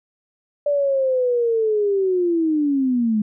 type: linear sweep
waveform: sine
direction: down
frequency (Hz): 585 to 207.7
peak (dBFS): -16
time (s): 0.66-3.22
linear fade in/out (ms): 5
effects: none